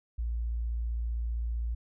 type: tone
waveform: sine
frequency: 57.7 Hz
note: A#1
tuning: 17 cents flat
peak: -29 dBFS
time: 0.18-1.75 s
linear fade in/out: 10 ms
effects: none